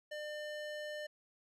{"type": "tone with band-pass filter", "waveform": "square", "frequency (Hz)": 600, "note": "D5", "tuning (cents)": 37, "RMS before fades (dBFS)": -43, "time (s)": [0.11, 1.07], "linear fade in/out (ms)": 10, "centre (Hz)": 1800, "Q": 0.53, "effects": []}